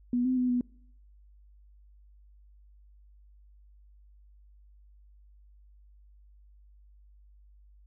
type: tone with pitch steps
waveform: sine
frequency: 244.5 / 256.6 / 250.4 / 245.9 Hz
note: B3 / C4 / B3 / B3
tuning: -17 / -34 / +24 / -7 cents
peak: -24 dBFS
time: 0.13-0.61 s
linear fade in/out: 2 ms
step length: 120 ms
effects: noise-tail reverb RT60 0.7 s tail -25 dB re dry + added 50 Hz sine -54 dBFS peak until 7.86 s